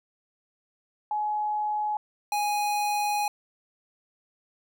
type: tone pair in turn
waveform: sine / square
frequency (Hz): 844 / 829.5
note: G#5 / G#5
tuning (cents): +28 / -2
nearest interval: unison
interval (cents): 30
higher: first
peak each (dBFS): -25 / -25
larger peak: neither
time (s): 1.11-1.97 / 2.32-3.28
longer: second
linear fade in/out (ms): 2
effects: none